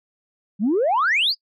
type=exponential sweep; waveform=sine; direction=up; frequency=185 to 5140 Hz; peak=-15 dBFS; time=0.59-1.35 s; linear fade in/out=50 ms; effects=noise-tail reverb RT60 0.1 s tail -26 dB re dry + tanh soft clip ceiling -13 dBFS